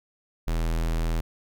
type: tone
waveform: square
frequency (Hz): 40.97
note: E1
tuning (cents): -10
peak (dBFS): -24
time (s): 0.47-1.21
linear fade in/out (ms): 10
effects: none